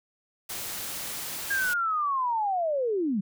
white noise, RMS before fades -35 dBFS, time 0.49-1.74 s, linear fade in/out 10 ms
sine linear sweep, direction down, 1634 to 180 Hz, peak -24 dBFS, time 1.5-3.21 s, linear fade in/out 10 ms
effects none

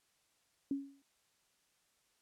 sine tone with exponential decay, 277.2 Hz, C#4, in tune, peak -30 dBFS, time 0.71-1.02 s, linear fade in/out 2 ms, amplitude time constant 67 ms, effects white hiss -75 dBFS RMS until 2.21 s + low-pass 10000 Hz 12 dB/octave

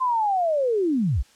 sine linear sweep, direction down, 1046.5 to 40.83 Hz, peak -19 dBFS, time 0-1.23 s, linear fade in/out 20 ms, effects white hiss -56 dBFS RMS until 1.35 s + low-pass 8000 Hz 12 dB/octave

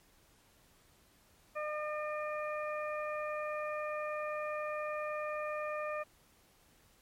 harmonic tone, 605 Hz, D#5, 49 cents flat, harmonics 1 / 2 / 3 / 4, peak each -37 / -40 / -46 / -46 dBFS, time 1.55-6.04 s, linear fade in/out 20 ms, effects pink hiss -66 dBFS RMS until 7.01 s + MP3 64 kbps

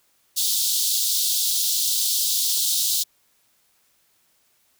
pink high-pass noise, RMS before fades -22 dBFS, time 0.36-3.04 s, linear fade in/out 20 ms, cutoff 3500 Hz, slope 48 dB/octave, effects white hiss -64 dBFS RMS until 4.79 s

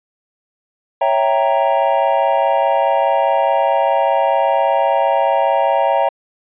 triangle chord, C# diminished seventh, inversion none, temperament equal, 554.4 / 659.3 / 784 / 932.3 Hz, C#5 / E5 / G5 / Bb5, 0 / 0 / 0 / 0 cents, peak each -16 dBFS, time 1.01-6.09 s, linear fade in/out 5 ms, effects resampled to 8000 Hz

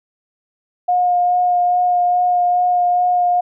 sine tone with vibrato, 715 Hz, F5, 41 cents sharp, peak -12 dBFS, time 0.88-3.41 s, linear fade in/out 10 ms, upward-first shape sine, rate 2.4 Hz, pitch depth 12 cents each way, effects none

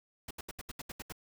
pink noise bursts, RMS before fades -42 dBFS, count 9, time 0.28-1.124 s, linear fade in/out 5 ms, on 28 ms, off 74 ms, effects none

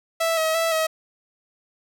sawtooth tone with vibrato, 648 Hz, E5, 30 cents flat, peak -16 dBFS, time 0.2-0.87 s, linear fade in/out 10 ms, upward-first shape square, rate 2.9 Hz, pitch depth 27 cents each way, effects none

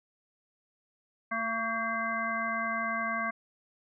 harmonic tone with a mistuned harmonic, 226.4 Hz, A3, 50 cents sharp, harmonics 1 / 3 / 5 / 7 / 9, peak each -39 / -37 / -33 / -35 / -36 dBFS, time 1.31-3.31 s, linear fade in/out 10 ms, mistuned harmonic 9, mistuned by +21 cents, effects none

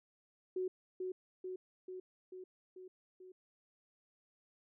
sine tone with echo, 370 Hz, F#4, in tune, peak -34 dBFS, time 0.56-0.68 s, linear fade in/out 5 ms, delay 440 ms, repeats 6, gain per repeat -3 dB, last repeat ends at 3.32 s, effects none

